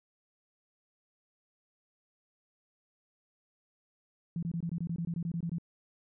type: tone bursts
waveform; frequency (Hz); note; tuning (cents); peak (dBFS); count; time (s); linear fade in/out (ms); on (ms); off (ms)
sine; 168.5; E3; +38; -31; 14; 4.36-5.584; 2; 67; 22
effects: none